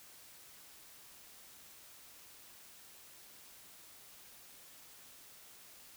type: silence
effects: white hiss -57 dBFS RMS until 5.96 s